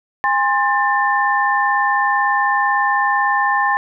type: tone cluster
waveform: sine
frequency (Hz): 816 / 1054 / 1782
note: G#5 / C6 / A6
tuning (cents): -31 / +12 / +22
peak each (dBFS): -18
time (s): 0.24-3.77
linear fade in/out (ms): 0
effects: none